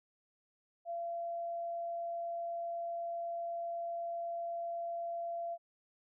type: tone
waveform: sine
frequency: 682 Hz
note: F5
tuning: 41 cents flat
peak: -36 dBFS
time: 0.85-5.58 s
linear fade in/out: 50 ms
effects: none